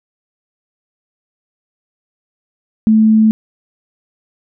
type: tone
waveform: sine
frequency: 218.6 Hz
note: A3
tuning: 11 cents flat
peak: -6 dBFS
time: 2.87-3.31 s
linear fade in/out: 0 ms
effects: none